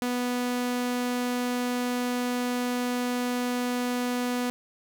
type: tone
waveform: sawtooth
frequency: 246.3 Hz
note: B3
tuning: 5 cents flat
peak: -22 dBFS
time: 0.02-4.5 s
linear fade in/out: 0 ms
effects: none